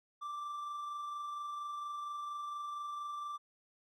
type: tone with amplitude modulation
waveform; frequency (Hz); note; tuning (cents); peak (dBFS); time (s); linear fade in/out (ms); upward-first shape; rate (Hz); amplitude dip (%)
triangle; 1174.7; D6; 0; -36; 0.21-3.38; 20; sine; 24.3; 25
effects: none